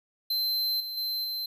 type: tone with level steps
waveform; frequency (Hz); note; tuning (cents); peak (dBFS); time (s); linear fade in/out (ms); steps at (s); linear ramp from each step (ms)
square; 4100; C8; -36; -26 / -34 / -29 / -31; 0.3-1.46; 5; 0.8 / 0.97 / 1.24; 5
effects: none